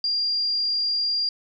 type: tone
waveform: sine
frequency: 4787 Hz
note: D8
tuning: 32 cents sharp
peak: -21 dBFS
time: 0.04-1.29 s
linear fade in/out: 2 ms
effects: none